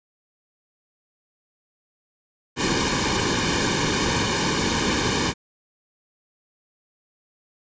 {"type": "noise with comb filter", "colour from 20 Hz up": "pink", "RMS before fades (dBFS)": -22, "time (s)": [2.56, 5.34], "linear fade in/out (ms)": 50, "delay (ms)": 1.5, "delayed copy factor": -0.8, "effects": ["resampled to 16000 Hz"]}